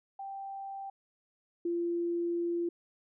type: tone pair in turn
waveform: sine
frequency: 784 / 343.3 Hz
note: G5 / F4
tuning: 0 / -30 cents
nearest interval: octave + major second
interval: 1430 cents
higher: first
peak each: -38 / -29 dBFS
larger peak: second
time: 0.19-0.9 / 1.65-2.69 s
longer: second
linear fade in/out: 5 ms
effects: none